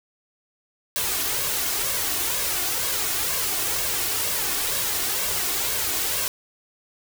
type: noise with flanger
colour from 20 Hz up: white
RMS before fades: -25 dBFS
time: 0.96-6.28 s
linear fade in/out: 0 ms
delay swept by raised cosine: 1.8 to 2.8 ms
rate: 2.1 Hz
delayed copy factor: +0.55
effects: none